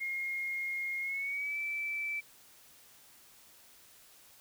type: tone with pitch glide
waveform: sine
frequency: 2142 to 2322 Hz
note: C7 to D7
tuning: +40 to -20 cents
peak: -33 dBFS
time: 0-2.21 s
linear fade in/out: 20 ms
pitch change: +140 cents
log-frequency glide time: 1-1.58 s
effects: white hiss -59 dBFS RMS until 4.4 s